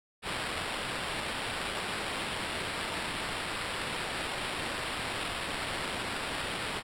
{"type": "noise with sample-and-hold", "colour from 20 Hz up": "white", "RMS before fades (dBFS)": -35, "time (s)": [0.22, 6.83], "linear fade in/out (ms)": 50, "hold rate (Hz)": 6300, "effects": ["low-pass 10000 Hz 12 dB/octave"]}